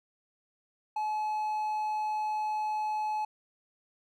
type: tone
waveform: triangle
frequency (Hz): 855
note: A5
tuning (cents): -50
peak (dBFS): -27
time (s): 0.96-3.25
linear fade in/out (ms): 5
effects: none